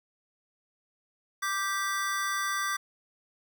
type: chord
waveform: square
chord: G major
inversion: second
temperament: just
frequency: 1176 / 1568 / 1960 Hz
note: D6 / G6 / B6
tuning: +2 / 0 / -14 cents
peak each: -32 / -34 / -36 dBFS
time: 1.42-2.77 s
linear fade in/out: 10 ms
effects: none